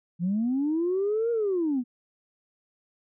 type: linear two-way sweep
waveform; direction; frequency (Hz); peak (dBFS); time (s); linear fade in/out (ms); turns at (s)
sine; up then down; 164.81 to 474.8 to 233.4; -22; 0.19-1.84; 50; 1.31
effects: tanh soft clip ceiling -19 dBFS